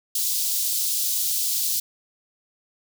white high-pass noise, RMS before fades -24 dBFS, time 0.15-1.8 s, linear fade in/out 5 ms, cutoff 3800 Hz, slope 24 dB/octave, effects none

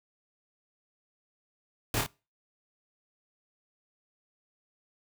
pink noise with echo, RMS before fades -30 dBFS, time 1.94-2.01 s, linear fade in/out 2 ms, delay 27 ms, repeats 2, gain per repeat -3 dB, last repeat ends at 2.064 s, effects noise-tail reverb RT60 0.3 s tail -23 dB re dry

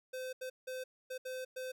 square tone bursts at uneven times, 514 Hz, C5, 31 cents flat, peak -40 dBFS, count 6, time 0.13-0.33 / 0.41-0.5 / 0.67-0.84 / 1.1-1.18 / 1.25-1.45 / 1.56-1.72 s, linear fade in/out 10 ms, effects none

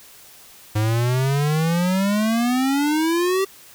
square exponential sweep, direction up, 104.9 to 392 Hz, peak -18 dBFS, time 0.75-3.45 s, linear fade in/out 10 ms, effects white hiss -46 dBFS RMS until 3.74 s

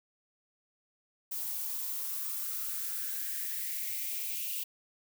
violet noise with high-pass filter sweep, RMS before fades -36 dBFS, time 1.31-4.64 s, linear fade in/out 10 ms, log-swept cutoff 770 to 2800 Hz, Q 5.1, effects none

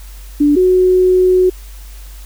sine tone pair in turn, 292.1 / 368 Hz, D4 / F#4, -9 / -9 cents, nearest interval major third, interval 400 cents, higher second, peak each -7 dBFS, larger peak neither, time 0.4-0.56 / 0.56-1.5 s, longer second, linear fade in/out 10 ms, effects added 48 Hz sine -30 dBFS peak until 2.25 s + white hiss -42 dBFS RMS until 2.25 s

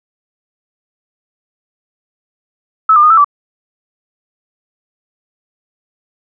sine tone with pitch steps, 1299 / 1198 / 1231 / 1321 / 1159 Hz, E6 / D6 / D#6 / E6 / D6, -26 / +34 / -19 / +3 / -23 cents, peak -4 dBFS, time 2.89-3.245 s, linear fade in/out 5 ms, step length 71 ms, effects none

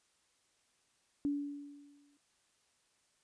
sine tone with exponential decay, 286.8 Hz, D4, 41 cents flat, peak -29 dBFS, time 1.25-2.17 s, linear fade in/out 0 ms, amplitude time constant 200 ms, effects white hiss -74 dBFS RMS until 3.23 s + resampled to 22050 Hz

